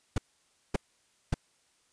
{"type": "noise bursts", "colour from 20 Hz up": "brown", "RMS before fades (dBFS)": -26, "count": 3, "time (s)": [0.16, 1.343], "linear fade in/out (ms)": 5, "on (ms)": 21, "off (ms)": 560, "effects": ["white hiss -69 dBFS RMS until 1.92 s", "resampled to 22050 Hz"]}